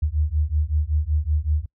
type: beating tone pair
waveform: sine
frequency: 73.42 / 78.72 Hz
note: D2 / D#2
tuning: 0 / +21 cents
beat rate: 5.3 Hz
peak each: -22 dBFS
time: 0.02-1.66 s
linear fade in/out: 10 ms
effects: noise-tail reverb RT60 0.1 s tail -26 dB re dry